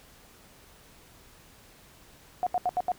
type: tone bursts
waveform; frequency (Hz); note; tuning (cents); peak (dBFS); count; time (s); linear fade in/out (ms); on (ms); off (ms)
sine; 723; F#5; -40; -23; 5; 2.43-2.918; 0; 36; 77
effects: pink hiss -55 dBFS RMS until 2.98 s